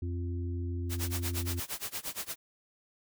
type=harmonic tone; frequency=87.31 Hz; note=F2; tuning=in tune; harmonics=1 / 3 / 4; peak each=-32 / -42 / -44 dBFS; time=0.02-1.6 s; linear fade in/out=5 ms
type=noise with tremolo; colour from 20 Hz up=white; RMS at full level=-35 dBFS; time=0.89-2.36 s; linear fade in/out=50 ms; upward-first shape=sine; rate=8.6 Hz; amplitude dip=95%
effects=none